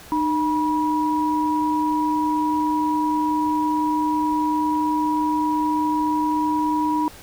sine tone pair together, 305 / 968.3 Hz, D#4 / B5, -34 / -34 cents, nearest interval octave + minor sixth, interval 2000 cents, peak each -21 dBFS, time 0.12-7.08 s, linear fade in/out 0 ms, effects pink hiss -43 dBFS RMS until 7.22 s

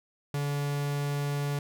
45% pulse tone, 143.6 Hz, D3, 39 cents flat, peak -28 dBFS, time 0.34-1.59 s, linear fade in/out 2 ms, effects none

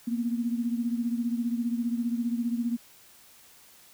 sine beating tone pair, 233.4 / 248.4 Hz, A#3 / B3, +2 / +10 cents, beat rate 15 Hz, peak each -27 / -32 dBFS, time 0.07-2.77 s, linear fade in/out 10 ms, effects white hiss -55 dBFS RMS until 3.93 s

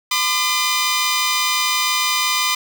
10% pulse tone pair together, 1016.8 / 1203 Hz, C6 / D6, -50 / +41 cents, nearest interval minor third, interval 291 cents, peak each -11 dBFS, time 0.11-2.55 s, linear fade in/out 5 ms, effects none

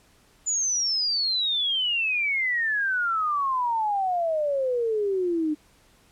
sine exponential sweep, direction down, 7040 to 298.1 Hz, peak -22 dBFS, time 0.46-5.55 s, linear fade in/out 20 ms, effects pink hiss -59 dBFS RMS until 6.11 s + low-pass 12000 Hz 12 dB/octave

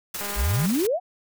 white noise with tremolo, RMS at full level -30 dBFS, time 0.14-0.87 s, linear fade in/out 5 ms, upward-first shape triangle, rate 20 Hz, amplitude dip 45%
click train, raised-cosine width 0.5 ms, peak -20 dBFS, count 92, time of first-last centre 0.21-0.658 s, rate 203 Hz
sine exponential sweep, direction up, 48.37 to 770 Hz, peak -20 dBFS, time 0.35-1 s, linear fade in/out 50 ms
effects none

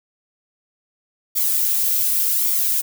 violet noise with flanger, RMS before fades -19 dBFS, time 1.35-2.82 s, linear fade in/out 20 ms, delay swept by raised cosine 0.88 to 2.88 ms, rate 0.88 Hz, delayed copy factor +0.55, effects none

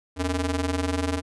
sawtooth ring-modulated tone, 181.6 Hz, F#3, 32 cents flat, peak -17 dBFS, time 0.16-1.22 s, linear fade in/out 50 ms, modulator 101 Hz, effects resampled to 24000 Hz

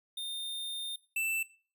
square tone pair in turn, 3633 / 2659 Hz, A#7 / E7, -45 / +14 cents, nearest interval perfect fourth, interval 541 cents, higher first, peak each -36 / -30 dBFS, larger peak second, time 0.17-0.96 / 1.16-1.43 s, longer first, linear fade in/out 5 ms, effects noise-tail reverb RT60 0.4 s tail -19 dB re dry

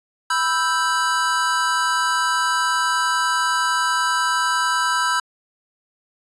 square chord, E minor, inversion second, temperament equal, 987.8 / 1318.5 / 1568 Hz, B5 / E6 / G6, 0 / 0 / 0 cents, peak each -23 dBFS, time 0.3-5.2 s, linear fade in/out 5 ms, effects resampled to 24000 Hz

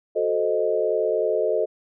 sine chord, F# diminished seventh, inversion none, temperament equal, 370 / 440 / 523.3 / 622.3 Hz, F#4 / A4 / C5 / Eb5, 0 / 0 / 0 / 0 cents, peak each -28 / -23 / -27 / -24 dBFS, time 0.15-1.66 s, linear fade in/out 20 ms, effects none

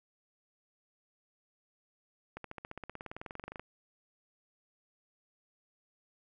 accelerating click train, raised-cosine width 0.5 ms, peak -27 dBFS, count 24, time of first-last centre 2.37-3.596 s, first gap 73 ms, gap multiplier 0.97, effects none

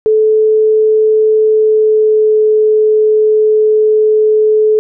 sine tone with pitch glide, 433.9 to 430.4 Hz, A4 to A4, -24 to -38 cents, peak -6 dBFS, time 0.06-4.79 s, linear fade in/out 0 ms, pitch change -14 cents, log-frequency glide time 1.45-2.4 s, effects none

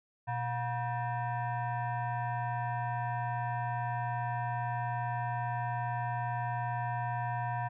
sine tone with frequency modulation, 121.2 Hz, B2, 32 cents flat, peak -31 dBFS, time 0.27-7.69 s, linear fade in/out 20 ms, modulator 840 Hz, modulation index 1.3, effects none

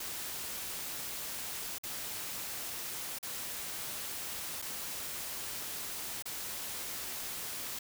white noise with dropouts, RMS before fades -40 dBFS, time 0-7.79 s, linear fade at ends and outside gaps 5 ms, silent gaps 1.784-1.834 / 3.187-3.228 / 4.618-4.622 / 6.224-6.255 s, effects none

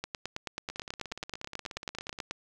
two click trains, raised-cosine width 0.2 ms, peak -17 / -23 dBFS, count 22 / 26, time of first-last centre 0.04-2.31 / 0.7-2.188 s, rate 9.25 / 16.8 Hz, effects none

